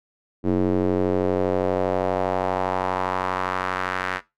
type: tone with band-pass filter sweep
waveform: square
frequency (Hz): 46.25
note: F#1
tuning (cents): 0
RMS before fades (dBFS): -23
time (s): 0.43-4.21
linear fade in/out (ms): 50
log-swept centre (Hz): 310 to 1600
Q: 2
effects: noise-tail reverb RT60 0.2 s tail -17 dB re dry